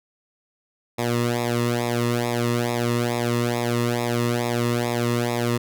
sawtooth tone with flanger, 119.4 Hz, A#2, 42 cents sharp, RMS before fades -23 dBFS, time 0.98-5.58 s, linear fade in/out 10 ms, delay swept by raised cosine 0.66 to 1.32 ms, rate 2.3 Hz, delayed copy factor -1, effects none

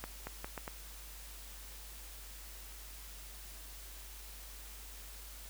accelerating click train, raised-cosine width 0.5 ms, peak -25 dBFS, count 5, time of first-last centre 0.04-0.679 s, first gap 230 ms, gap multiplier 0.76, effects added 50 Hz sine -50 dBFS peak until 5.49 s + white hiss -52 dBFS RMS until 5.49 s

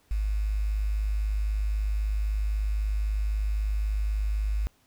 sine tone with quantisation, 51.91 Hz, G#1, in tune, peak -24 dBFS, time 0.11-4.67 s, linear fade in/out 0 ms, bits 8, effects pink hiss -65 dBFS RMS until 4.86 s

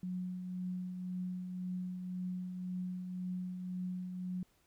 sine tone with tremolo, 182.1 Hz, F#3, 27 cents flat, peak -35 dBFS, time 0.03-4.43 s, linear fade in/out 2 ms, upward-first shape triangle, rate 1.9 Hz, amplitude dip 45%, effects pink hiss -72 dBFS RMS until 4.66 s

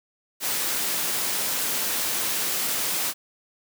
white high-pass noise, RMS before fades -26 dBFS, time 0.4-3.14 s, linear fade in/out 50 ms, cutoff 150 Hz, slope 12 dB/octave, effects none

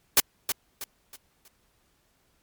white noise with echo, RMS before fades -17 dBFS, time 0.17-0.2 s, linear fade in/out 2 ms, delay 320 ms, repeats 4, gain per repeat -9 dB, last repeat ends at 1.48 s, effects pink hiss -68 dBFS RMS until 2.42 s + MP3 96 kbps

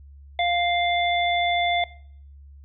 harmonic tone, 698.5 Hz, F5, in tune, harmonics 1 / 3 / 5, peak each -21 / -26 / -28 dBFS, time 0.39-1.84 s, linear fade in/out 2 ms, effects noise-tail reverb RT60 0.6 s tail -20 dB re dry + added 70 Hz sine -43 dBFS peak until 2.64 s

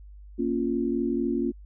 sine chord, Bb minor, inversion none, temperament equal, 233.1 / 277.2 / 349.2 Hz, Bb3 / Db4 / F4, 0 / 0 / 0 cents, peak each -28 dBFS, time 0.38-1.52 s, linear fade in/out 20 ms, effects added 50 Hz sine -43 dBFS peak until 1.65 s

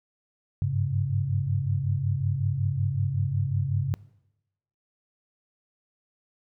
sine tone cluster, 96.2 / 101.6 / 136.8 Hz, G2 / G#2 / C#3, -32 / -38 / -23 cents, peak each -29 / -28 / -26 dBFS, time 0.62-3.94 s, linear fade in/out 0 ms, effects noise-tail reverb RT60 0.9 s tail -22 dB re dry

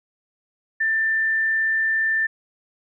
sine tone, 1781 Hz, A6, 21 cents sharp, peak -18 dBFS, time 0.8-2.27 s, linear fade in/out 10 ms, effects none

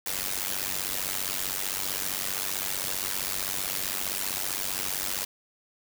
white noise with amplitude modulation, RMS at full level -27 dBFS, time 0.06-5.25 s, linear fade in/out 5 ms, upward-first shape sine, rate 95.4 Hz, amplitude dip 90%, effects none

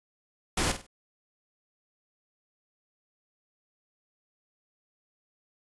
pink noise with echo, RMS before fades -27 dBFS, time 0.57-0.72 s, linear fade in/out 5 ms, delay 49 ms, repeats 3, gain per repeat -10 dB, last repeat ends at 0.867 s, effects resampled to 24000 Hz

